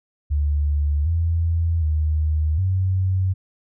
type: tone with pitch steps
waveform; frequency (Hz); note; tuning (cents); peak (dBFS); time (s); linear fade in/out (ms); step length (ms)
sine; 73.1 / 83.3 / 77.2 / 93.8; D2 / E2 / D#2 / F#2; -7 / +19 / -13 / +24; -17; 0.3-3.34; 20; 760
effects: none